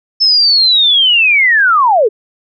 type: linear sweep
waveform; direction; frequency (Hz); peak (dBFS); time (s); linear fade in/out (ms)
sine; down; 5290 to 386; -6; 0.2-2.09; 20
effects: none